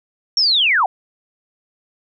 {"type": "linear sweep", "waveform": "sine", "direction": "down", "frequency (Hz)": [5600, 690], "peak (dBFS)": -12, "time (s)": [0.37, 0.86], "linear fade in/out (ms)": 2, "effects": []}